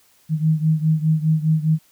sine beating tone pair, 155.8 / 160.7 Hz, D#3 / E3, +3 / -44 cents, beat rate 4.9 Hz, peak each -17 / -20 dBFS, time 0.29-1.79 s, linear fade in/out 50 ms, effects white hiss -57 dBFS RMS until 1.91 s

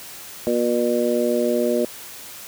harmonic tone, 120 Hz, B2, 49 cents flat, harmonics 2 / 3 / 4 / 5, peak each -23 / -23 / -23 / -23 dBFS, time 0.47-1.85 s, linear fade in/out 0 ms, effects white hiss -38 dBFS RMS until 2.47 s + high-pass 60 Hz 12 dB/octave

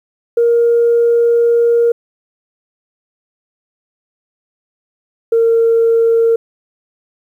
sine tone pair in turn, 469.4 / 458.4 Hz, A#4 / A#4, +12 / -29 cents, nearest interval unison, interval 41 cents, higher first, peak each -7 dBFS, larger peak neither, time 0.37-1.92 / 5.32-6.36 s, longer first, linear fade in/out 5 ms, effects tanh soft clip ceiling -4 dBFS + 8-bit

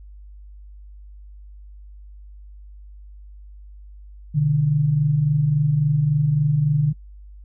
sine tone pair together, 125.3 / 148.89 Hz, B2 / D3, +25 / +24 cents, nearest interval minor third, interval 299 cents, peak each -24 / -16 dBFS, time 4.34-6.93 s, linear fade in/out 20 ms, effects noise-tail reverb RT60 0.1 s tail -25 dB re dry + added 50 Hz sine -39 dBFS peak until 7.44 s

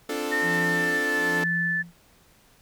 sawtooth chord, D minor seventh, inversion third, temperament equal, 261.6 / 293.7 / 349.2 / 440 Hz, C4 / D4 / F4 / A4, 0 / 0 / 0 / 0 cents, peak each -32 / -28 / -32 / -26 dBFS, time 0.09-1.44 s, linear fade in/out 5 ms
sine tone with pitch glide, 1823 to 1749.7 Hz, A#6 to A6, -39 to -10 cents, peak -23 dBFS, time 0.31-1.83 s, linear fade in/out 20 ms, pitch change -71 cents, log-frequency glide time 0.49-1.16 s
sine tone with tremolo, 171.3 Hz, F3, 33 cents flat, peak -28 dBFS, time 0.41-1.95 s, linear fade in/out 50 ms, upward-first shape sine, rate 1.1 Hz, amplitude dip 100%
effects pink hiss -58 dBFS RMS until 2.61 s

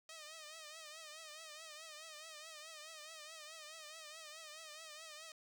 5% pulse tone with vibrato, 624 Hz, D#5, 5 cents sharp, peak -39 dBFS, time 0.09-5.32 s, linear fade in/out 2 ms, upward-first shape triangle, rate 4.7 Hz, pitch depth 96 cents each way, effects none

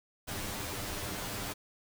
pink noise with comb filter, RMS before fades -38 dBFS, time 0.27-1.54 s, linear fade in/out 20 ms, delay 10 ms, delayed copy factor +0.85, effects none

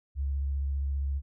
sine tone with vibrato, 69.3 Hz, C#2, in tune, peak -27 dBFS, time 0.15-1.22 s, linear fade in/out 50 ms, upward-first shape square, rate 15 Hz, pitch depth 21 cents each way, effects none

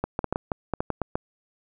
clicks, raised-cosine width 1 ms, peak -11 dBFS, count 11, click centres 0.04 / 0.191 / 0.243 / 0.326 / 0.359 / 0.518 / 0.737 / 0.805 / 0.903 / 1.017 / 1.155 s, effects none

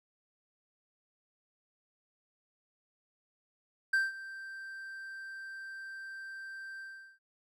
triangle tone with ADSR envelope, 1568 Hz, G6, in tune, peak -22 dBFS, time 3.93-7.19 s, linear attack 7 ms, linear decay 180 ms, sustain -18 dB, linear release 390 ms, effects none

